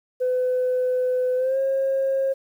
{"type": "tone with pitch glide", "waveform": "sine", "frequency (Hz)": [505, 538.1], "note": ["B4", "C5"], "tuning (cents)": [39, 48], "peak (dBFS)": -18, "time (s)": [0.2, 2.34], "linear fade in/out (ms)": 20, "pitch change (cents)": 109, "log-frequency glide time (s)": [1.36, 1.58], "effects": ["tanh soft clip ceiling -16 dBFS", "9-bit"]}